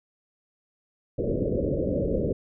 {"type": "low-pass noise", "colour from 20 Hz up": "white", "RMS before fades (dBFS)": -26, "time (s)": [1.18, 2.33], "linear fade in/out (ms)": 10, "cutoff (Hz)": 580, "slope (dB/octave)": 96, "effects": []}